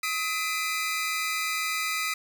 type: tone cluster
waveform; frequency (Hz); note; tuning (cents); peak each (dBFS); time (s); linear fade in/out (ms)
sawtooth; 1272 / 2016 / 2382; D#6 / B6 / D7; +38 / +35 / +24; -28; 0.03-2.14; 5
effects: none